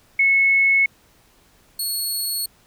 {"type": "tone pair in turn", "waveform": ["sine", "15% pulse"], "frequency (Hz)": [2194, 4354], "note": ["C#7", "C#8"], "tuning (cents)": [-18, -32], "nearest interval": "octave", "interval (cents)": 1186, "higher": "second", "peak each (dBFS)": [-13, -16], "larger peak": "first", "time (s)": [[0.19, 0.86], [1.79, 2.46]], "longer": "neither", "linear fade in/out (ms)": 5, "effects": ["pink hiss -56 dBFS RMS until 2.66 s"]}